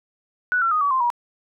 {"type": "tone with pitch steps", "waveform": "sine", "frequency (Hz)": [1477, 1354.4, 1242, 1138.9, 1044.4, 957.7], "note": ["F#6", "E6", "D#6", "C#6", "C6", "A#5"], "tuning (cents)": [-3, 46, -3, 46, -3, 46], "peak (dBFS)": -17, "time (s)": [0.52, 1.102], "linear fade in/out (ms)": 0, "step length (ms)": 97, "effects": []}